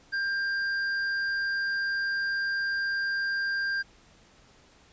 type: tone with hard clipping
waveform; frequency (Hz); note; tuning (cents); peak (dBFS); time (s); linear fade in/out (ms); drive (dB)
sine; 1592; G6; +26; -28; 0.12-3.83; 20; 7
effects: pink hiss -58 dBFS RMS until 4.92 s + resampled to 16000 Hz